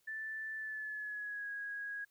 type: tone with pitch glide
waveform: sine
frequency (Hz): 1760 to 1651.7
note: A6 to G#6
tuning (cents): 0 to -10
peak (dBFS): -39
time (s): 0.07-2.05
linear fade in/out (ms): 10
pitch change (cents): -110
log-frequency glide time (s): 0.56-1.49
effects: white hiss -75 dBFS RMS until 2.1 s